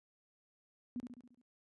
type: tone with echo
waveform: sine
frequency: 244.9 Hz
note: B3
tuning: 14 cents flat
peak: -37 dBFS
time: 0.96-1 s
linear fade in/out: 0 ms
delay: 69 ms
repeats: 6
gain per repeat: -5 dB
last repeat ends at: 1.414 s
effects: high-pass 60 Hz 12 dB/octave + resampled to 24000 Hz